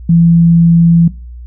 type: tone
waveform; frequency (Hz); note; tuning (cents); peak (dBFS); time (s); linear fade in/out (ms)
sine; 168.3; E3; +36; -4; 0.09-1.08; 5
effects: noise-tail reverb RT60 0.3 s tail -18 dB re dry + added 60 Hz sine -26 dBFS peak until 1.46 s